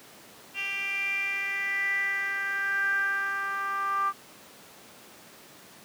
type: tone with band-pass filter sweep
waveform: 10% pulse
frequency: 394.8 Hz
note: G4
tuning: 12 cents sharp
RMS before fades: -29 dBFS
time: 0.54-4.13 s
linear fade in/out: 50 ms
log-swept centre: 2700 to 1200 Hz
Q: 8.8
effects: pink hiss -50 dBFS RMS until 5.84 s + high-pass 200 Hz 12 dB/octave